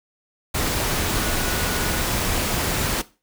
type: tone in noise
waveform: sine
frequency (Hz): 1464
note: F#6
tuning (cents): -19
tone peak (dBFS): -34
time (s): 1.14-2.02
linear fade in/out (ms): 10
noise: pink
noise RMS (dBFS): -23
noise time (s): 0.54-3.02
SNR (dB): -14
effects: noise-tail reverb RT60 0.3 s tail -17 dB re dry